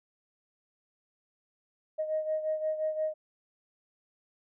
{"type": "beating tone pair", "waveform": "sine", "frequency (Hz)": [622.3, 628], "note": ["D#5", "D#5"], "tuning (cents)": [0, 16], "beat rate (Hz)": 5.7, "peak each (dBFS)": [-29, -35], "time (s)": [1.98, 3.14], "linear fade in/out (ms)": 20, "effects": ["tanh soft clip ceiling -21 dBFS"]}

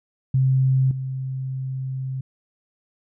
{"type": "tone with level steps", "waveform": "sine", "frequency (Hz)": 131.8, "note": "C3", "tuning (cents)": 13, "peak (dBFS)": [-15, -25], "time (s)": [0.34, 2.21], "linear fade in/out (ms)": 5, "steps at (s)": 0.91, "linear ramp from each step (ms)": 2, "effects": []}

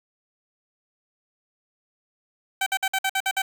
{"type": "tone bursts", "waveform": "15% pulse", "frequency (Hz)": 770, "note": "G5", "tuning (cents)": -31, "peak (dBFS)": -15, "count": 8, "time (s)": [2.61, 3.42], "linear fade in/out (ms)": 5, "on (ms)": 54, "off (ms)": 54, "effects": ["8-bit"]}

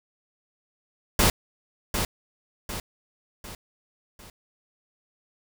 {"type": "noise with echo", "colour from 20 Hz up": "pink", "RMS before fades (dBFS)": -19, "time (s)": [1.19, 1.3], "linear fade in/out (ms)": 2, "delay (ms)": 750, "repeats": 4, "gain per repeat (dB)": -7, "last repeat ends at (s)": 4.3, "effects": []}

